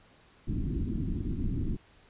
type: low-pass noise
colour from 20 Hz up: pink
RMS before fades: -31 dBFS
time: 0.47-1.77 s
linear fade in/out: 20 ms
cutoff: 330 Hz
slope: 48 dB/octave
effects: pink hiss -60 dBFS RMS until 2.09 s + resampled to 8000 Hz